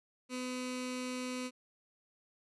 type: tone with notch filter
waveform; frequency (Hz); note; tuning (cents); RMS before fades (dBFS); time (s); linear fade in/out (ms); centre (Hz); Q
15% pulse; 252.5; B3; +39; -39; 0.29-1.51; 50; 750; 0.85
effects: resampled to 24000 Hz